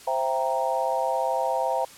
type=chord; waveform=sine; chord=C dominant seventh; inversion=none; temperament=equal with one note detuned; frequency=523.3 / 666.5 / 784 / 932.3 Hz; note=C5 / E5 / G5 / Bb5; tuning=0 / +19 / 0 / 0 cents; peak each=-28 dBFS; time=0.07-1.85 s; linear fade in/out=5 ms; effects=white hiss -47 dBFS RMS until 1.97 s + low-pass 11000 Hz 12 dB/octave